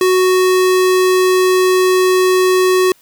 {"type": "tone", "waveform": "square", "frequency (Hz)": 370, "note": "F#4", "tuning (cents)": 0, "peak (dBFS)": -10, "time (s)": [0.01, 2.92], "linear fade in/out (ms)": 2, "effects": ["white hiss -51 dBFS RMS until 3.01 s"]}